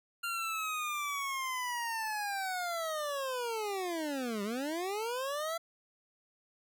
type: linear two-way sweep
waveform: 25% pulse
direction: down then up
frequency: 1396.9 to 196 to 677 Hz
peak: -30 dBFS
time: 0.23-5.58 s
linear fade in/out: 10 ms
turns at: 4.43 s
effects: none